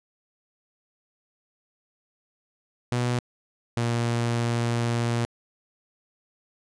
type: tone pair in turn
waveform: sawtooth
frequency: 122.2 / 117.97 Hz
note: B2 / A#2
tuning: -18 / +21 cents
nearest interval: minor second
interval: 61 cents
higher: first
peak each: -19 dBFS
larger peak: neither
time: 2.92-3.19 / 3.77-5.25 s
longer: second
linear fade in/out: 0 ms
effects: resampled to 22050 Hz